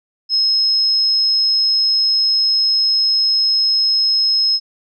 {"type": "tone", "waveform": "sine", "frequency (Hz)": 5160, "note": "E8", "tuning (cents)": -38, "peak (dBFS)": -12, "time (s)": [0.29, 4.6], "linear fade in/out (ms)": 50, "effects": []}